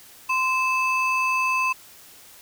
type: ring-modulated tone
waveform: triangle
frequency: 1825 Hz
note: A#6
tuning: 37 cents flat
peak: -15 dBFS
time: 0.29-1.73 s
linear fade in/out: 10 ms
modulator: 791 Hz
effects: white hiss -48 dBFS RMS until 2.41 s